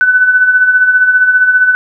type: tone with tremolo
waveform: sine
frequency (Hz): 1500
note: F#6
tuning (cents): +23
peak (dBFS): -3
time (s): 0.01-1.75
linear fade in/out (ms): 0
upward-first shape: sine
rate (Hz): 15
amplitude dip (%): 55
effects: none